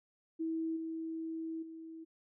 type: tone with level steps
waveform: sine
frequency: 324.3 Hz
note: E4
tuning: 28 cents flat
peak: -33 / -37 / -45 dBFS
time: 0.39-2.05 s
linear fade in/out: 20 ms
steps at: 0.76 / 1.62 s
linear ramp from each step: 10 ms
effects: none